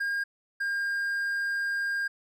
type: tone pair in turn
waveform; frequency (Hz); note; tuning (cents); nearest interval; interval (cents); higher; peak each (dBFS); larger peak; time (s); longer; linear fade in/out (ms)
triangle; 1617 / 1608.7; G#6 / G6; -47 / +44; unison; 9; first; -25; neither; 0-0.24 / 0.6-2.08; second; 10
effects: none